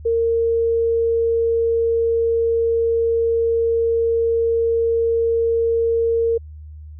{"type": "tone", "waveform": "sine", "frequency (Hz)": 460, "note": "A#4", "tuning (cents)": -23, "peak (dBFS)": -15, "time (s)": [0.05, 6.38], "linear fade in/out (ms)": 10, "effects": ["added 76 Hz sine -34 dBFS peak until 6.99 s"]}